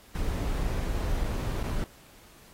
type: noise with dropouts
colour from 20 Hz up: brown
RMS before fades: -29 dBFS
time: 0.15-1.84 s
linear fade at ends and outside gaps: 1 ms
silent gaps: 1.236-1.241 / 1.628-1.64 s
effects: pink hiss -55 dBFS RMS until 2.53 s + AAC 48 kbps